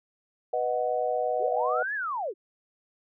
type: chord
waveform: sine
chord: B major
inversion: none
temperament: equal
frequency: 493.9 / 622.3 / 740 Hz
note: B4 / D#5 / F#5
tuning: 0 / 0 / 0 cents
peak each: -29 dBFS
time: 0.53-1.83 s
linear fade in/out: 5 ms
type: linear two-way sweep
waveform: sine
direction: up then down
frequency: 329.6 to 1760 to 329.6 Hz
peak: -28 dBFS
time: 1.39-2.34 s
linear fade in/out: 50 ms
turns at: 1.94 s
effects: none